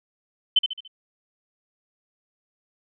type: tone with echo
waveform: sine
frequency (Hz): 3061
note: G7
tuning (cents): -42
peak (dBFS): -13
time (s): 0.56-0.59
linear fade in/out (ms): 5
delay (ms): 72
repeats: 4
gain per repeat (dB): -7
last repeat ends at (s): 0.878
effects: none